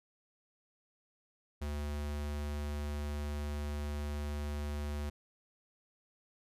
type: tone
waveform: square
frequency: 73.42 Hz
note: D2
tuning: in tune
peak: -36 dBFS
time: 1.61-5.1 s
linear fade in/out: 10 ms
effects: resampled to 32000 Hz